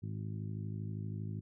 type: harmonic tone with a mistuned harmonic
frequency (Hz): 52.6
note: G#1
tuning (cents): +23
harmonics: 2 / 3 / 4 / 5 / 6 / 7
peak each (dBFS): -39 / -43 / -47 / -53 / -55 / -56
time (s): 0.02-1.41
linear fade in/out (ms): 20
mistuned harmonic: 7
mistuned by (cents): +19
effects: none